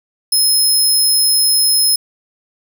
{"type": "tone", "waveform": "20% pulse", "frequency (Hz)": 5150, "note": "E8", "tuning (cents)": -41, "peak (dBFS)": -5, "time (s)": [0.32, 1.96], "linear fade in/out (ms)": 5, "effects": []}